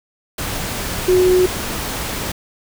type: tone in noise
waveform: sine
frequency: 366.3 Hz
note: F#4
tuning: 17 cents flat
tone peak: -10 dBFS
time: 1.08-1.46 s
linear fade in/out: 5 ms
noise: pink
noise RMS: -24 dBFS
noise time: 0.38-2.32 s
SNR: +11 dB
effects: none